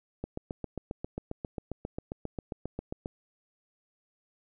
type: click train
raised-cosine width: 2 ms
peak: -21 dBFS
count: 22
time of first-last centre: 0.24-3.059 s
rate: 7.45 Hz
effects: none